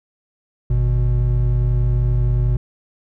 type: tone pair together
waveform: triangle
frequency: 51.32 / 121.9 Hz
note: G#1 / B2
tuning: -20 / -22 cents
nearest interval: octave + minor third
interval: 1498 cents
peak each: -15 dBFS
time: 0.7-2.57 s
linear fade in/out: 5 ms
effects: none